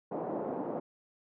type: band-pass noise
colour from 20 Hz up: white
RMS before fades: -36 dBFS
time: 0.11-0.8 s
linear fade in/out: 10 ms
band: 180 to 720 Hz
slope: 24 dB/octave
effects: none